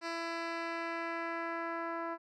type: tone with low-pass filter sweep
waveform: 10% pulse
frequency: 333.8 Hz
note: E4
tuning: 22 cents sharp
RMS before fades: -38 dBFS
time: 0.01-2.18 s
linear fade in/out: 50 ms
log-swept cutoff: 5000 to 1200 Hz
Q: 1.2
effects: none